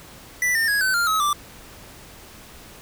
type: tone with pitch steps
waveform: square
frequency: 1976 / 1812 / 1661.6 / 1523.7 / 1397.2 / 1281.3 / 1174.9 Hz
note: B6 / A#6 / G#6 / G6 / F6 / E6 / D6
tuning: 0 / -50 / 0 / -50 / 0 / -50 / 0 cents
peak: -19 dBFS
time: 0.42-1.33 s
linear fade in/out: 2 ms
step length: 130 ms
effects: pink hiss -44 dBFS RMS until 2.81 s